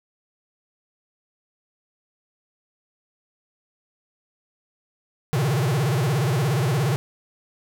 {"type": "tone with vibrato", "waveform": "square", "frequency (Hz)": 135.6, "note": "C#3", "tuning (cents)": -38, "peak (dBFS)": -20, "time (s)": [5.33, 6.96], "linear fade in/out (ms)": 0, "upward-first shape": "sine", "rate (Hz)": 17, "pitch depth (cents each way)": 290, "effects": ["8-bit"]}